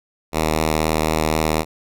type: tone with vibrato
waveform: 5% pulse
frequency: 78.5 Hz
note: D#2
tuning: 16 cents sharp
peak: -6 dBFS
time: 0.32-1.65 s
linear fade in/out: 50 ms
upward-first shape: sine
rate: 4 Hz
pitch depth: 12 cents each way
effects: none